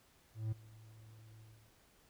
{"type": "tone with ADSR envelope", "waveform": "triangle", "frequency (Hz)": 110, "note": "A2", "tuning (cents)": 0, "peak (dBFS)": -31, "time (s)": [0.34, 1.74], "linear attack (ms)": 180, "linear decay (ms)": 11, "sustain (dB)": -22, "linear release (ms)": 320, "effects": ["pink hiss -68 dBFS RMS until 2.09 s"]}